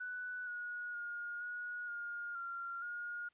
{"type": "tone with pitch steps", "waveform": "sine", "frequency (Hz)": [1487, 1452, 1426, 1452, 1419, 1381, 1430], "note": ["F#6", "F#6", "F6", "F#6", "F6", "F6", "F6"], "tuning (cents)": [8, -33, 36, -33, 27, -20, 41], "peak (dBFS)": -40, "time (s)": [0, 3.29], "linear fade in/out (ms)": 10, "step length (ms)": 470, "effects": ["white hiss -75 dBFS RMS until 3.33 s", "resampled to 8000 Hz"]}